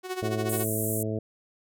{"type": "tone with tremolo", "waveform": "sawtooth", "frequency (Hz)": 370, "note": "F#4", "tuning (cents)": 0, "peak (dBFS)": -24, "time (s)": [0.03, 0.66], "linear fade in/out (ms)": 50, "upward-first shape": "sine", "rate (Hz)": 14, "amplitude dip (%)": 75}
{"type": "harmonic tone", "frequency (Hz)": 108.7, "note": "A2", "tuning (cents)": -21, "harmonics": [1, 2, 3, 4, 5, 6], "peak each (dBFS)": [-31, -34, -35, -34, -39, -38], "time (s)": [0.22, 1.19], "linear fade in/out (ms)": 5}
{"type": "band-pass noise", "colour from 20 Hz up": "pink", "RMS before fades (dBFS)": -33, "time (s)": [0.49, 1.03], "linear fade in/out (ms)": 5, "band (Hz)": [7900, 16000], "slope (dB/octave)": 48}
{"effects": []}